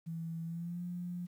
sine tone with pitch glide, 164.81 to 176.64 Hz, E3 to F3, 0 to +20 cents, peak -37 dBFS, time 0.06-1.27 s, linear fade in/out 20 ms, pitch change +120 cents, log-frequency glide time 0.44-0.83 s, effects 11-bit

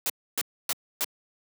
white noise bursts, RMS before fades -27 dBFS, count 4, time 0.06-1.044 s, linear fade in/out 0 ms, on 36 ms, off 280 ms, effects high-pass 200 Hz 12 dB/octave

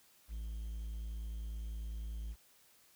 triangle tone with quantisation, 55 Hz, A1, in tune, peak -37 dBFS, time 0.28-2.36 s, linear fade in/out 50 ms, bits 11, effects white hiss -66 dBFS RMS until 2.95 s

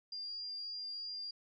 sine tone with amplitude modulation, 4799 Hz, D8, 37 cents sharp, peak -39 dBFS, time 0.12-1.31 s, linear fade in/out 5 ms, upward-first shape sine, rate 93.5 Hz, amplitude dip 25%, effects none

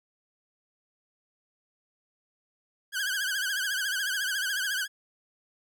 sawtooth tone with vibrato, 1570 Hz, G6, 2 cents sharp, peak -24 dBFS, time 2.92-4.88 s, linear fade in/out 50 ms, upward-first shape triangle, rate 14 Hz, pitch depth 130 cents each way, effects none

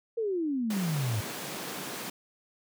sine exponential sweep, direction down, 473.3 to 101.9 Hz, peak -27 dBFS, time 0.17-1.21 s, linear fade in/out 10 ms
pink high-pass noise, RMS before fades -38 dBFS, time 0.7-2.1 s, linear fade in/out 5 ms, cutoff 160 Hz, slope 24 dB/octave
effects none

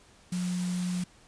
sine tone in noise, 180 Hz, F#3, 47 cents flat, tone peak -28 dBFS, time 0.32-1.04 s, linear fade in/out 5 ms, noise white, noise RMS -41 dBFS, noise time 0.32-1.04 s, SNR +10 dB, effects pink hiss -58 dBFS RMS until 1.27 s + resampled to 22050 Hz

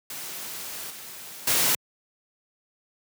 white noise with level steps, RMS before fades -36 / -41 / -22 dBFS, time 0.1-1.75 s, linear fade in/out 2 ms, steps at 0.9 / 1.47 s, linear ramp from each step 5 ms, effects high-pass 100 Hz 12 dB/octave

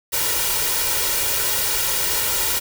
white noise with comb filter, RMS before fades -21 dBFS, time 0.12-2.6 s, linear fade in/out 20 ms, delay 2.1 ms, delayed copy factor +0.7, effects none

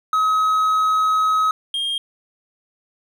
triangle tone pair in turn, 1274 / 3221 Hz, D#6 / G7, +41 / +46 cents, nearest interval octave + major third, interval 1605 cents, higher second, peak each -13 / -19 dBFS, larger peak first, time 0.13-1.51 / 1.74-1.98 s, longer first, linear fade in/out 2 ms, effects none

